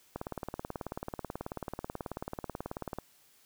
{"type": "click train", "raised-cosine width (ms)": 1, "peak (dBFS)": -22, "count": 53, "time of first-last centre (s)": [0.16, 2.986], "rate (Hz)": 18.4, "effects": ["white hiss -64 dBFS RMS until 3.45 s"]}